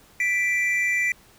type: tone pair together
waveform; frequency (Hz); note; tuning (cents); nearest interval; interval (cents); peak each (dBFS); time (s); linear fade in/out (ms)
triangle; 1975.5 / 2349; B6 / D7; 0 / 0; minor third; 300; -21 / -22; 0.2-1.12; 2
effects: pink hiss -54 dBFS RMS until 1.38 s